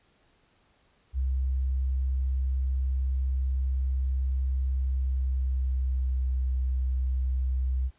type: tone with pitch glide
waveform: sine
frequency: 65.41 to 64.25 Hz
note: C2 to C2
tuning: 0 to -31 cents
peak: -24 dBFS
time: 1.13-7.91 s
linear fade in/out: 50 ms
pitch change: -31 cents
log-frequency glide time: 4.72-6.28 s
effects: pink hiss -66 dBFS RMS until 7.98 s + resampled to 8000 Hz